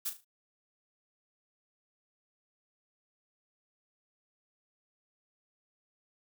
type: noise with echo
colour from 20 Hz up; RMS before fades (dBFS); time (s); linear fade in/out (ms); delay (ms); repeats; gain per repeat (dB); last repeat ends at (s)
blue; -34; 0.05-0.1; 10; 37; 4; -9; 0.248
effects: none